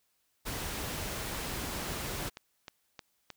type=noise; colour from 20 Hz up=pink; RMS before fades=-37 dBFS; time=0.45-2.3 s; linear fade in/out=20 ms
type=click train; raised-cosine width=0.2 ms; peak=-25 dBFS; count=6; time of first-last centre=1.75-3.303 s; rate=3.22 Hz
effects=white hiss -75 dBFS RMS until 3.36 s